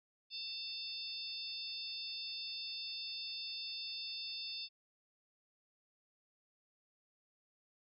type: harmonic tone with a mistuned harmonic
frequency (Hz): 895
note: A5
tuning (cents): +29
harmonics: 3 / 4 / 5 / 6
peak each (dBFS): -51 / -46 / -45 / -47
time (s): 0.3-4.69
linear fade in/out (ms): 50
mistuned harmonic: 6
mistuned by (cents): -100
effects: none